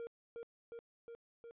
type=tone with echo; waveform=triangle; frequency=466.2 Hz; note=A#4; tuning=in tune; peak=-40 dBFS; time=0-0.07 s; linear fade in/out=0 ms; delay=360 ms; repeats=4; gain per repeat=-2 dB; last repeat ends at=1.51 s; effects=resampled to 8000 Hz